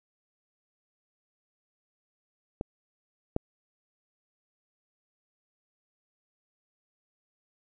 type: clicks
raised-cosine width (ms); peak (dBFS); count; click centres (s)
2; -18 / -13; 2; 2.611 / 3.364
effects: none